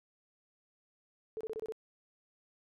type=tone bursts; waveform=sine; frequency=440 Hz; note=A4; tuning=in tune; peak=-36 dBFS; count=6; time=1.37-1.722 s; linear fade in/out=0 ms; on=37 ms; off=26 ms; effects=none